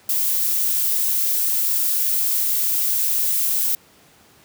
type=noise; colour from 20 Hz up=violet; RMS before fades=-20 dBFS; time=0.09-3.75 s; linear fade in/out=2 ms; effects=pink hiss -52 dBFS RMS until 4.44 s + high-pass 100 Hz 12 dB/octave